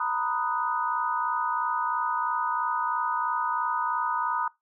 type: chord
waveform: sine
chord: B major seventh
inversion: third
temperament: equal with one note detuned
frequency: 924.8 / 987.8 / 1244.5 / 1480 Hz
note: A#5 / B5 / D#6 / F#6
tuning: -14 / 0 / 0 / 0 cents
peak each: -31 / -30 / -29 / -35 dBFS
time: 0-4.48 s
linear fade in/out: 5 ms
effects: noise-tail reverb RT60 0.2 s tail -22 dB re dry